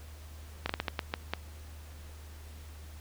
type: slowing click train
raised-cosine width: 0.3 ms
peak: -14 dBFS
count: 8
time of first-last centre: 0.66-1.336 s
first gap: 34 ms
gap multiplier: 1.34
effects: added 76 Hz sine -45 dBFS peak until 3 s + pink hiss -55 dBFS RMS until 3 s